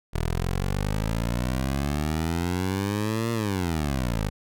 15% pulse exponential two-way sweep, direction up then down, 39.43 to 117.3 to 49.25 Hz, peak -18 dBFS, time 0.13-4.3 s, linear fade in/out 20 ms, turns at 3.32 s, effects none

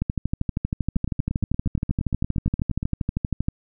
two click trains, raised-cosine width 5 ms, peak -13 / -10 dBFS, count 17 / 45, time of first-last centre 0.96-2.829 / 0.02-3.485 s, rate 8.56 / 12.7 Hz, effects none

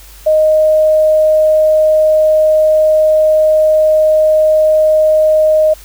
sine tone, 621 Hz, D#5, 3 cents flat, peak -6 dBFS, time 0.26-5.74 s, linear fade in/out 10 ms, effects added 50 Hz sine -36 dBFS peak until 5.84 s + white hiss -39 dBFS RMS until 5.84 s

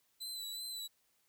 sawtooth tone with vibrato, 3998 Hz, B7, 20 cents sharp, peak -38 dBFS, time 0.2-0.88 s, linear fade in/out 20 ms, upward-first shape sine, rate 2.7 Hz, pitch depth 36 cents each way, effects white hiss -75 dBFS RMS until 1.28 s

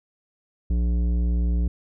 sine tone with tanh clipping, 59.1 Hz, A#1, 24 cents sharp, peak -21 dBFS, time 0.7-1.68 s, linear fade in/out 5 ms, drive 12 dB, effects none

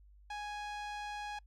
sawtooth tone with low-pass filter, 830.6 Hz, G#5, in tune, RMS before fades -42 dBFS, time 0.3-1.39 s, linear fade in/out 5 ms, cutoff 5000 Hz, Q 0.66, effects noise-tail reverb RT60 0.1 s tail -26 dB re dry + added 50 Hz sine -57 dBFS peak until 1.46 s

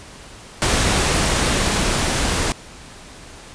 pink noise with level ramp, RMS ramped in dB -17 to -20 dBFS, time 0.62-2.52 s, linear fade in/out 0 ms, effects pink hiss -40 dBFS RMS until 3.54 s + resampled to 22050 Hz

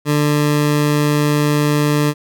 20% pulse tone, 148 Hz, D3, 14 cents sharp, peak -8 dBFS, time 0.05-2.14 s, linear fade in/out 50 ms, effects none

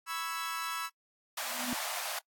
sawtooth chord, C# minor seventh, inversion third, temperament equal, 987.8 / 1108.7 / 1318.5 / 1661.2 Hz, B5 / C#6 / E6 / G#6, 0 / 0 / 0 / 0 cents, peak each -38 / -39 / -33 / -39 dBFS, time 0.06-0.9 s, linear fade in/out 50 ms
pink high-pass noise, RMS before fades -37 dBFS, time 1.37-2.19 s, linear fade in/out 5 ms, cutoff 610 Hz, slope 48 dB/octave
sine tone with exponential growth, 246.9 Hz, B3, in tune, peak -30 dBFS, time 1.41-1.73 s, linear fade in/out 0 ms, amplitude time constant 69 ms
effects noise-tail reverb RT60 0.1 s tail -25 dB re dry + AAC 64 kbps

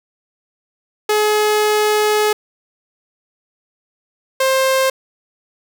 sawtooth tone pair in turn, 423.7 / 528.6 Hz, G#4 / C5, +35 / +18 cents, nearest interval major third, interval 383 cents, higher second, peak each -9 dBFS, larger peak neither, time 1.09-2.33 / 4.4-4.9 s, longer first, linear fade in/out 5 ms, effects none

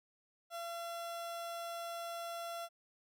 30% pulse tone, 680 Hz, F5, 46 cents flat, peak -38 dBFS, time 0.5-2.69 s, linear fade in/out 50 ms, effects none

